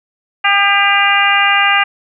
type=harmonic tone with a mistuned harmonic; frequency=400 Hz; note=G4; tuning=35 cents sharp; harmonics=2 / 3 / 4 / 5 / 6 / 7; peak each=-16 / -16 / -16 / -16 / -16 / -16 dBFS; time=0.44-1.84 s; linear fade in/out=10 ms; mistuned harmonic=3; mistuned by=+18 cents; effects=none